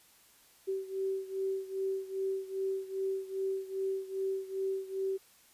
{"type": "beating tone pair", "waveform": "sine", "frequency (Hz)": [384.1, 386.6], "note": ["G4", "G4"], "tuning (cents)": [-35, -24], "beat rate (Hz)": 2.5, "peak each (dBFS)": [-34, -37], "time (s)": [0.67, 5.18], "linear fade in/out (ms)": 20, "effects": ["white hiss -62 dBFS RMS until 5.53 s", "resampled to 32000 Hz"]}